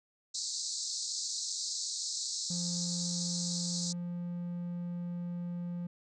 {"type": "band-pass noise", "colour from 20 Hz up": "pink", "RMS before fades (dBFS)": -37, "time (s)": [0.34, 3.93], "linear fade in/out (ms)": 10, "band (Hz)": [4000, 8000], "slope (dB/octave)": 96}
{"type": "tone", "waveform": "triangle", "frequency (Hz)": 174.61, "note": "F3", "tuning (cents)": 0, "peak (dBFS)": -33, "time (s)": [2.5, 5.87], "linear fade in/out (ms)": 5}
{"effects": []}